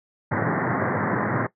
pink band-pass noise, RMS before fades -24 dBFS, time 0.31-1.47 s, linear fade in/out 10 ms, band 100 to 2000 Hz, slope 96 dB/octave, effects noise-tail reverb RT60 0.1 s tail -17 dB re dry

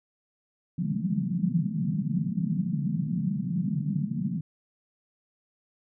pink band-pass noise, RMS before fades -28 dBFS, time 0.78-4.41 s, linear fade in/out 5 ms, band 150 to 210 Hz, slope 48 dB/octave, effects none

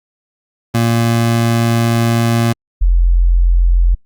25% pulse / sine tone pair in turn, 116.1 / 43.49 Hz, A#2 / F1, -7 / -6 cents, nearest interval octave + perfect fourth, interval 1699 cents, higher first, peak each -7 dBFS, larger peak neither, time 0.74-2.53 / 2.81-3.95 s, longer first, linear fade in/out 10 ms, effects Opus 48 kbps

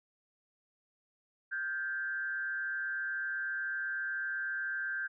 sine tone with frequency modulation, 1568 Hz, G6, in tune, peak -33 dBFS, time 1.51-5.08 s, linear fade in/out 20 ms, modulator 138 Hz, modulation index 0.63, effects none

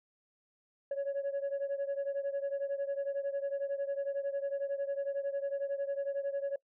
sine beating tone pair, 554.4 / 565.4 Hz, C#5 / C#5, 0 / +34 cents, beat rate 11 Hz, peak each -32 / -35 dBFS, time 0.91-6.56 s, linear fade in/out 5 ms, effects noise-tail reverb RT60 0.1 s tail -22 dB re dry + tanh soft clip ceiling -29 dBFS

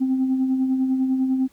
sine tone with tremolo, 261.6 Hz, C4, in tune, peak -15 dBFS, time 0-1.48 s, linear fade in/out 20 ms, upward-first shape sine, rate 10 Hz, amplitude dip 45%, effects tanh soft clip ceiling -14 dBFS + pink hiss -59 dBFS RMS until 1.52 s

